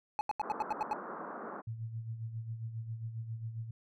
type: tone bursts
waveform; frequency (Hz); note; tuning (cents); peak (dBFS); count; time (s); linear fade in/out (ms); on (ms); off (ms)
triangle; 850; G#5; +40; -27; 8; 0.19-0.931; 0; 20; 83
type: band-pass noise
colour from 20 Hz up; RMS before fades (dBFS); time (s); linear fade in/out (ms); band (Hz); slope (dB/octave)
white; -43; 0.42-1.62; 20; 180 to 1400; 48
type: tone with tremolo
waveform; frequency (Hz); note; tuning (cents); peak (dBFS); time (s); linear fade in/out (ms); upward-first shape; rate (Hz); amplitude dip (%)
sine; 113.2; A2; +50; -35; 1.67-3.71; 5; sine; 7.4; 60
effects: none